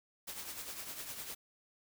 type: noise with tremolo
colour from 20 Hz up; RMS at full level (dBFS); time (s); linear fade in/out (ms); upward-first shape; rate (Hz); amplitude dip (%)
white; -42; 0.27-1.35; 10; triangle; 9.9; 60
effects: none